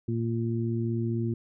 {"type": "harmonic tone", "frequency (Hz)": 115.4, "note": "A#2", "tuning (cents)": -17, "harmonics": [1, 2, 3], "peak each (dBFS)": [-28, -31, -33], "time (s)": [0.08, 1.34], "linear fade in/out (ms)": 5, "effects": []}